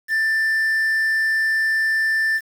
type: tone with quantisation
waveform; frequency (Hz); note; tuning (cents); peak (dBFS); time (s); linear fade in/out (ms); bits
triangle; 1775; A6; +15; -15; 0.08-2.41; 50; 7
effects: none